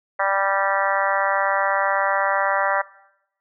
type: harmonic tone with a mistuned harmonic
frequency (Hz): 196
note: G3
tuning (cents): 0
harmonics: 3 / 4 / 5 / 6 / 7 / 8 / 9 / 10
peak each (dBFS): -24 / -25 / -26 / -27 / -27 / -28 / -29 / -29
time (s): 0.19-2.82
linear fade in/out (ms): 10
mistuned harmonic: 10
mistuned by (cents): -16
effects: noise-tail reverb RT60 0.8 s tail -19 dB re dry